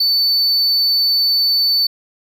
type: tone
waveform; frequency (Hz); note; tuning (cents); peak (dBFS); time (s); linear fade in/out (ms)
triangle; 4510; C#8; +29; -11; 0-1.87; 5
effects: none